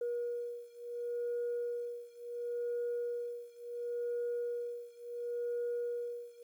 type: beating tone pair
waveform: sine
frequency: 478.6 / 479.31 Hz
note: A#4 / A#4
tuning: +46 / +48 cents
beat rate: 0.71 Hz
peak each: -37 / -38 dBFS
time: 0.01-6.43 s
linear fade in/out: 5 ms
effects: tanh soft clip ceiling -30 dBFS + 11-bit